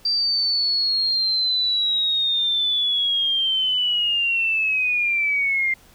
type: linear sweep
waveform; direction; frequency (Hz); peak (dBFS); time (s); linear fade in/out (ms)
sine; down; 4699 to 2093; -18; 0.05-5.74; 5
effects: pink hiss -52 dBFS RMS until 5.94 s